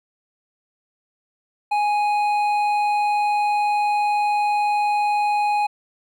triangle tone with hard clipping, 831 Hz, G#5, 1 cent sharp, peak -19 dBFS, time 1.71-5.67 s, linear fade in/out 10 ms, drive 11 dB, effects none

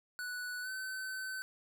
square tone with pitch glide, 1480 to 1525.1 Hz, F#6 to G6, 0 to -48 cents, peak -39 dBFS, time 0.19-1.42 s, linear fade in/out 0 ms, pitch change +52 cents, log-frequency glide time 0.62-0.69 s, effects none

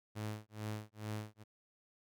sawtooth tone with tremolo, 107 Hz, A2, 48 cents flat, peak -34 dBFS, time 0.15-1.44 s, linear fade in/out 20 ms, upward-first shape sine, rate 2.3 Hz, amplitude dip 100%, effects none

